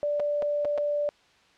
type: tone with dropouts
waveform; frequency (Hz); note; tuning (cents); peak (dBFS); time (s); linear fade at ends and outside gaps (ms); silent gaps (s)
sine; 586; D5; -4; -24; 0.03-1.09; 0; 0.197-0.201 / 0.422-0.426 / 0.648-0.653 / 0.777-0.782
effects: white hiss -60 dBFS RMS until 1.57 s + low-pass 4000 Hz 12 dB/octave